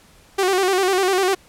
sawtooth tone with vibrato, 377.9 Hz, F#4, 37 cents sharp, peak -12 dBFS, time 0.38-1.35 s, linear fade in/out 10 ms, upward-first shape square, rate 10 Hz, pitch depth 62 cents each way, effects pink hiss -51 dBFS RMS until 1.48 s + low-pass 12000 Hz 12 dB/octave

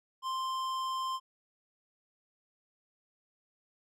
sine tone with tanh clipping, 1046.5 Hz, C6, in tune, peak -34 dBFS, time 0.22-1.2 s, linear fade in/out 50 ms, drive 15 dB, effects none

